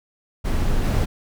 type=noise with level steps; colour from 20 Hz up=brown; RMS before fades=-20 / -18 dBFS; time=0.44-1.06 s; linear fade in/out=20 ms; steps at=0.84 s; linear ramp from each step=5 ms; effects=none